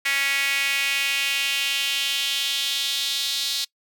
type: tone with high-pass filter sweep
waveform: sawtooth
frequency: 277.2 Hz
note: C#4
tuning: in tune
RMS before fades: -24 dBFS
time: 0.05-3.65 s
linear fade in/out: 10 ms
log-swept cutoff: 2100 to 4000 Hz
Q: 3.4
effects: noise-tail reverb RT60 0.1 s tail -23 dB re dry